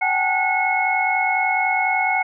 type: tone cluster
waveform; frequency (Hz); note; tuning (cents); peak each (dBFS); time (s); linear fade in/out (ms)
sine; 753 / 803 / 867 / 1458 / 2184; F#5 / G5 / A5 / F#6 / C#7; +30 / +41 / -26 / -26 / -26; -22 / -26 / -26 / -29 / -20; 0.01-2.23; 10
effects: none